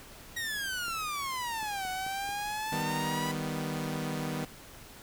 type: exponential two-way sweep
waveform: sawtooth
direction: down then up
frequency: 1911 to 740 to 991 Hz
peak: -29 dBFS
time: 0.36-3.32 s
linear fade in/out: 10 ms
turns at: 1.88 s
type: clicks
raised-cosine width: 2 ms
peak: -35 dBFS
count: 5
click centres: 0.882 / 1.629 / 1.851 / 2.065 / 2.291 s
type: chord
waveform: sawtooth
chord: Eb augmented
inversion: none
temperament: equal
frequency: 155.56 / 196 / 246.9 Hz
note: Eb3 / G3 / B3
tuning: 0 / 0 / 0 cents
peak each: -31 / -35 / -33 dBFS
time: 2.72-4.45 s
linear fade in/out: 5 ms
effects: pink hiss -50 dBFS RMS until 5.02 s